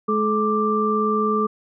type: tone cluster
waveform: sine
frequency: 212.6 / 429.7 / 1178 Hz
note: G#3 / A4 / D6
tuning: +41 / -41 / +5 cents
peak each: -23 / -22 / -21 dBFS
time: 0.08-1.47 s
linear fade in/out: 10 ms
effects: none